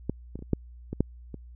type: clicks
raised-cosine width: 3 ms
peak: -14 / -23 / -29 / -28 / -10 / -19 / -9 / -24 dBFS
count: 8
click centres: 0.096 / 0.356 / 0.391 / 0.424 / 0.533 / 0.93 / 1.006 / 1.343 s
effects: added 60 Hz sine -44 dBFS peak until 1.55 s